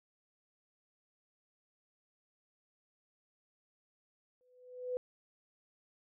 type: tone with exponential growth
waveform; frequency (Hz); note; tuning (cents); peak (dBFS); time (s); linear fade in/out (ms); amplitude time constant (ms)
sine; 500; B4; +21; -31; 4.41-4.97; 0; 120
effects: none